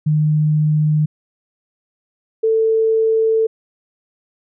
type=tone pair in turn; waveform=sine; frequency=152.5 / 444.7 Hz; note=D#3 / A4; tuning=-34 / +18 cents; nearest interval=octave + perfect fifth; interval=1852 cents; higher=second; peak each=-12 dBFS; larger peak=neither; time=0.06-1.06 / 2.43-3.47 s; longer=second; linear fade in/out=10 ms; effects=none